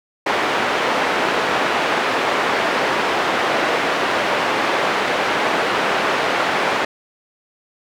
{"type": "band-pass noise", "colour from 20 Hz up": "pink", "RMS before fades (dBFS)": -19, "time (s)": [0.26, 6.85], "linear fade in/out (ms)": 5, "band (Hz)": [430, 2400], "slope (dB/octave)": 12, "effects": []}